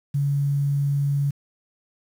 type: tone with quantisation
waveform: sine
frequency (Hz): 141.6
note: C#3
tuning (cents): +37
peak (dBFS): -19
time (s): 0.14-1.31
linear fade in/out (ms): 10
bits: 8
effects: none